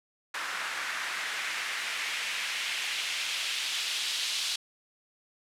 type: noise with band-pass filter sweep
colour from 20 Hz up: white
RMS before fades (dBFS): -33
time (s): 0.34-4.56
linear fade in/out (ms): 5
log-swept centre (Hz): 1500 to 3700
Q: 1.7
effects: low-pass 12000 Hz 12 dB/octave